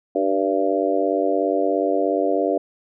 harmonic tone with a mistuned harmonic, 97 Hz, G2, 18 cents flat, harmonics 3 / 4 / 5 / 6 / 7, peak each -24 / -24 / -24 / -24 / -24 dBFS, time 0.15-2.58 s, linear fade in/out 5 ms, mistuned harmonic 3, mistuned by +43 cents, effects none

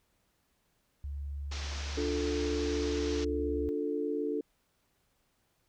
sine tone, 71 Hz, C#2, 42 cents sharp, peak -35 dBFS, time 1.04-3.69 s, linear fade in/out 0 ms
white low-pass noise, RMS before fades -43 dBFS, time 1.51-3.25 s, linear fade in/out 10 ms, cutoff 6200 Hz, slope 48 dB/octave
sine chord, D minor, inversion none, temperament just, 293.7 / 352.4 / 440.5 Hz, D4 / F4 / A4, 0 / +16 / +2 cents, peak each -34 / -37 / -33 dBFS, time 1.97-4.41 s, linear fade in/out 5 ms
effects pink hiss -74 dBFS RMS until 5.68 s

